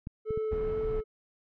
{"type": "clicks", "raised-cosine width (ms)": 5, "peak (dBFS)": -25, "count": 4, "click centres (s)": [0.071, 0.307, 0.375, 0.531]}
{"type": "tone with vibrato", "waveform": "triangle", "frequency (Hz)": 435.1, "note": "A4", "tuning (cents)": -19, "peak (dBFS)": -27, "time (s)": [0.25, 1.04], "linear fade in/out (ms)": 50, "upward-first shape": "sine", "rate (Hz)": 2.2, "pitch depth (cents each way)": 8}
{"type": "noise", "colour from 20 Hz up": "brown", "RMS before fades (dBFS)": -37, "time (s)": [0.51, 1.01], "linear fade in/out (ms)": 10}
{"effects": ["low-pass 2000 Hz 12 dB/octave"]}